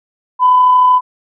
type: tone with amplitude modulation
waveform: sine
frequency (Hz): 1003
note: B5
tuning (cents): +26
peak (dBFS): -4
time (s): 0.39-1.01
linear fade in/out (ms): 50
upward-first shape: sine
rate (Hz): 33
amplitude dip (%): 25
effects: tanh soft clip ceiling 0 dBFS